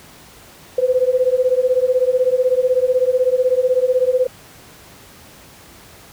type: beating tone pair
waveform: sine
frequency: 500 / 516 Hz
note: B4 / C5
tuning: +21 / -24 cents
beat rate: 16 Hz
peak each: -16 dBFS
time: 0.78-4.27 s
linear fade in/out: 5 ms
effects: pink hiss -43 dBFS RMS until 6.12 s + high-pass 60 Hz 12 dB/octave